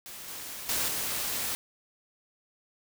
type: noise with level steps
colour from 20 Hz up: white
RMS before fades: -43 / -40 / -29 / -32 dBFS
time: 0.06-1.55 s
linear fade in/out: 0 ms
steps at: 0.28 / 0.69 / 0.88 s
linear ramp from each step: 2 ms
effects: none

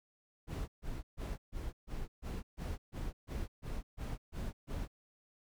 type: noise bursts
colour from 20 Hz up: brown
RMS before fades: -39 dBFS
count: 13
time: 0.47-4.88 s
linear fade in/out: 50 ms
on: 210 ms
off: 140 ms
effects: none

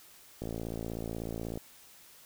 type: click train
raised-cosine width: 2 ms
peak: -24 dBFS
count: 66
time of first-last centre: 0.42-1.575 s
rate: 56.3 Hz
effects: white hiss -56 dBFS RMS until 2.25 s

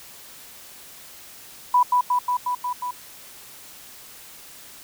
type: tone with echo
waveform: sine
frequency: 987.8 Hz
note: B5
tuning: in tune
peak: -13 dBFS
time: 1.74-1.83 s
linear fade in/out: 5 ms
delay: 180 ms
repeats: 6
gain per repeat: -2 dB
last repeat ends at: 2.91 s
effects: white hiss -44 dBFS RMS until 4.83 s

